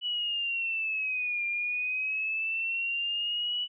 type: linear two-way sweep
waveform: sine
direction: down then up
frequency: 2960 to 2390 to 2960 Hz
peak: -28 dBFS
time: 0.01-3.68 s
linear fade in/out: 50 ms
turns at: 1.46 s
effects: none